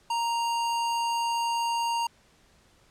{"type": "tone", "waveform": "square", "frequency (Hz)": 932.3, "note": "A#5", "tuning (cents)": 0, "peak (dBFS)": -26, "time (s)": [0.1, 2.07], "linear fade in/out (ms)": 5, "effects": ["pink hiss -61 dBFS RMS until 2.9 s", "low-pass 9000 Hz 12 dB/octave"]}